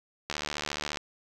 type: click train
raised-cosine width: 0.2 ms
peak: -14 dBFS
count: 51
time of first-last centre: 0.3-0.972 s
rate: 74.4 Hz
effects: none